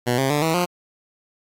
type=tone with pitch steps; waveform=10% pulse; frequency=122.5 / 134.36 / 147.37 / 161.64 / 177.29 Hz; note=B2 / C3 / D3 / E3 / F3; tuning=-14 / +46 / +6 / -34 / +26 cents; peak=-10 dBFS; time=0.06-0.66 s; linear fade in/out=20 ms; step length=120 ms; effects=AAC 64 kbps